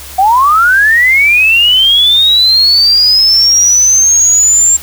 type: linear sweep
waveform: sine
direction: up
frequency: 730 to 7420 Hz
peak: -4 dBFS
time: 0.18-4.77 s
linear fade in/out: 10 ms
effects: added 69 Hz sine -32 dBFS peak until 4.82 s + white hiss -29 dBFS RMS until 4.82 s